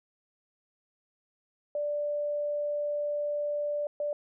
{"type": "tone bursts at uneven times", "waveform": "sine", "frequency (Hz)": 587.3, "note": "D5", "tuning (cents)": 0, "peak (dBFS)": -28, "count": 2, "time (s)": [[1.75, 3.87], [4, 4.13]], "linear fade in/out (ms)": 2, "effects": []}